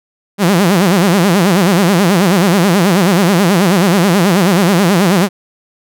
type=tone with vibrato; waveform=sawtooth; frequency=185 Hz; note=F#3; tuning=in tune; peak=-4 dBFS; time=0.38-5.29 s; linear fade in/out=50 ms; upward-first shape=sine; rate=9.3 Hz; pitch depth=200 cents each way; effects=none